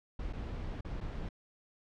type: noise with dropouts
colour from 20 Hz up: brown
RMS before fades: -39 dBFS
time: 0.19-1.29 s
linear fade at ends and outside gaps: 5 ms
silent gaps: 0.328-0.332 / 0.809-0.847 / 1.005-1.009 s
effects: low-pass 4000 Hz 12 dB/octave